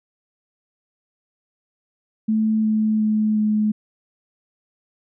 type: tone with pitch steps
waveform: sine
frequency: 218.3 / 216.5 / 214.8 / 213.1 Hz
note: A3 / A3 / A3 / G#3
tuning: -13 / -28 / -41 / +45 cents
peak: -16 dBFS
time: 2.28-3.72 s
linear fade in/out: 10 ms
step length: 360 ms
effects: none